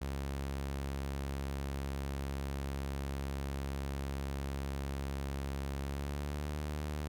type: tone with pitch glide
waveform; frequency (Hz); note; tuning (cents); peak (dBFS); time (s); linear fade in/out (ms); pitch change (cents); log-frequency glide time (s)
sawtooth; 68.9 to 74.7; C#2 to D2; -10 to +30; -32; 0.01-7.08; 10; +140; 5.8-6.59
effects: none